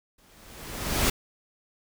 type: noise with exponential growth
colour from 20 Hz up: pink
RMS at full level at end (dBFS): -21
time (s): 0.18-1.1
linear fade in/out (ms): 5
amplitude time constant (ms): 200
effects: none